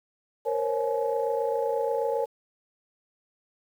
sine tone cluster, 466.3 / 525 / 553 / 849 Hz, A#4 / C5 / C#5 / G#5, +1 / +6 / -4 / +38 cents, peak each -27 / -33 / -29 / -31 dBFS, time 0.45-2.26 s, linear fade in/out 20 ms, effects tanh soft clip ceiling -14 dBFS + 9-bit

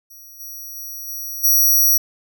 5% pulse tone with level steps, 5760 Hz, F#8, 47 cents flat, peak -34 / -26 / -24 / -21 / -6 dBFS, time 0.1-1.98 s, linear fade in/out 10 ms, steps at 0.39 / 0.75 / 1.07 / 1.43 s, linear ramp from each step 20 ms, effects none

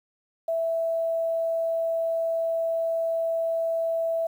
sine tone, 659.3 Hz, E5, in tune, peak -23 dBFS, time 0.48-4.27 s, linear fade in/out 5 ms, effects 9-bit

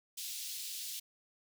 pink high-pass noise, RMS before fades -42 dBFS, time 0.17-1 s, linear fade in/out 10 ms, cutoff 3300 Hz, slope 24 dB/octave, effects none

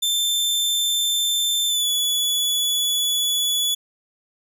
sawtooth tone with pitch glide, 3554 to 3417 Hz, A7 to G#7, +17 to +49 cents, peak -16 dBFS, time 0.02-3.75 s, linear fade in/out 10 ms, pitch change -68 cents, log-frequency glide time 1.68-1.88 s, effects none

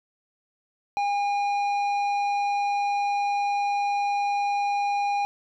sine tone with tanh clipping, 811 Hz, G#5, 41 cents flat, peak -24 dBFS, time 0.97-5.25 s, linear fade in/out 0 ms, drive 10 dB, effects none

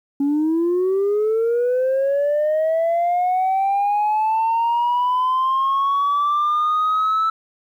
sine linear sweep, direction up, 276.2 to 1318.5 Hz, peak -14 dBFS, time 0.2-7.3 s, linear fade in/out 5 ms, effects tanh soft clip ceiling -14 dBFS + 9-bit

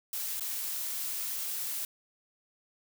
blue noise with dropouts, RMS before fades -35 dBFS, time 0.13-1.85 s, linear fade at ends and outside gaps 2 ms, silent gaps 0.397-0.407 s, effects none

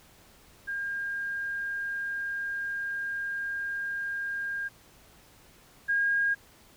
sine tone pair in turn, 1610 / 1624.9 Hz, G6 / G#6, +46 / -38 cents, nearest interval unison, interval 16 cents, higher second, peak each -30 / -23 dBFS, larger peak second, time 0.67-4.69 / 5.88-6.35 s, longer first, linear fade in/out 20 ms, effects pink hiss -57 dBFS RMS until 6.76 s

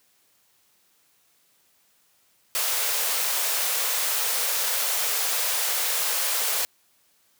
white high-pass noise, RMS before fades -25 dBFS, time 2.55-6.65 s, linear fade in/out 0 ms, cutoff 430 Hz, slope 96 dB/octave, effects white hiss -64 dBFS RMS until 7.39 s + high-pass 80 Hz 12 dB/octave

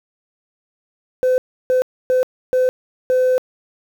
sine tone bursts at uneven times, 510 Hz, C5, 44 cents flat, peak -10 dBFS, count 5, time 1.23-1.38 / 1.7-1.82 / 2.1-2.23 / 2.53-2.69 / 3.1-3.38 s, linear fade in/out 0 ms, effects tanh soft clip ceiling -11 dBFS + 7-bit

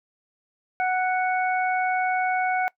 harmonic tone, 740 Hz, F#5, in tune, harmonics 1 / 2 / 3, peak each -22 / -28 / -30 dBFS, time 0.8-2.68 s, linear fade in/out 0 ms, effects noise-tail reverb RT60 0.1 s tail -22 dB re dry

